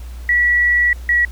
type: tone pair in turn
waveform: sine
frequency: 1941 / 1927.6 Hz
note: B6 / B6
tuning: -31 / -43 cents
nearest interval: unison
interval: 12 cents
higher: first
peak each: -11 dBFS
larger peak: neither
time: 0.29-0.93 / 1.09-1.25 s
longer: first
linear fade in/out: 2 ms
effects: added 60 Hz sine -28 dBFS peak until 1.31 s + pink hiss -45 dBFS RMS until 1.31 s